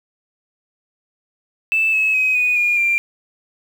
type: tone with pitch steps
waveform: sine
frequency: 2637 / 2583 / 2530 / 2478 / 2427 / 2377 Hz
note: E7 / E7 / D#7 / D#7 / D#7 / D7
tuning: 0 / -36 / +28 / -8 / -44 / +20 cents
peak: -13 dBFS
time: 1.72-2.98 s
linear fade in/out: 0 ms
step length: 210 ms
effects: tanh soft clip ceiling -9 dBFS + 7-bit